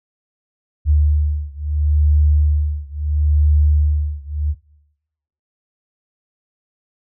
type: beating tone pair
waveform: sine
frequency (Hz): 74.3 / 75.04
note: D2 / D2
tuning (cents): +21 / +38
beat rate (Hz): 0.74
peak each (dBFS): -15 / -16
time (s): 0.85-4.55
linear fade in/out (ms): 50
effects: noise-tail reverb RT60 0.9 s tail -22 dB re dry